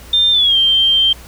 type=tone with pitch glide; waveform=sine; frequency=3600 to 3152 Hz; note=A7 to G7; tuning=+39 to +9 cents; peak=-9 dBFS; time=0.13-1.13 s; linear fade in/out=5 ms; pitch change=-230 cents; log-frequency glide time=0.32-0.57 s; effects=added 60 Hz sine -36 dBFS peak until 1.27 s + pink hiss -39 dBFS RMS until 1.27 s